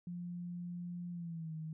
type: tone with pitch glide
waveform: sine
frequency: 175.3 to 157.99 Hz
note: F3 to D#3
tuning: +7 to +27 cents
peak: -40 dBFS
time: 0.07-1.73 s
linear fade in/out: 2 ms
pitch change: -180 cents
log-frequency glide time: 1.11-1.54 s
effects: none